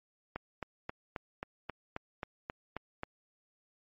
click train, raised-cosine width 0.5 ms, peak -22 dBFS, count 11, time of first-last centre 0.36-3.034 s, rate 3.74 Hz, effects MP3 32 kbps

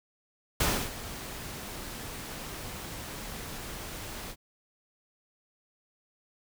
pink noise with ADSR envelope, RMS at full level -25 dBFS, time 0.6-4.36 s, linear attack 6 ms, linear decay 290 ms, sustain -15 dB, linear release 61 ms, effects none

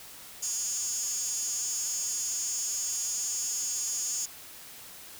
15% pulse tone with high-pass filter, 299.6 Hz, D4, 35 cents sharp, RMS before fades -32 dBFS, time 0.42-4.26 s, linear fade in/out 10 ms, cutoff 6500 Hz, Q 8.5, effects white hiss -47 dBFS RMS until 5.19 s

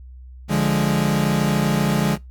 40% pulse chord, D diminished, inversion none, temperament equal, 146.83 / 174.61 / 207.7 Hz, D3 / F3 / Ab3, 0 / 0 / 0 cents, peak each -20 / -22 / -20 dBFS, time 0.48-2.18 s, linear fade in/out 50 ms, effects noise-tail reverb RT60 0.2 s tail -22 dB re dry + added 63 Hz sine -37 dBFS peak until 2.3 s

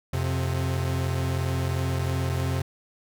45% pulse tone pair together, 88.7 / 131.41 Hz, F2 / C3, +27 / +8 cents, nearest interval perfect fifth, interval 681 cents, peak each -27 dBFS, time 0.13-2.62 s, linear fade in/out 5 ms, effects none

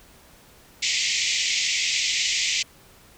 pink band-pass noise, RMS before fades -24 dBFS, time 0.82-2.63 s, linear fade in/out 10 ms, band 2000 to 7500 Hz, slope 96 dB/octave, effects pink hiss -52 dBFS RMS until 3.17 s

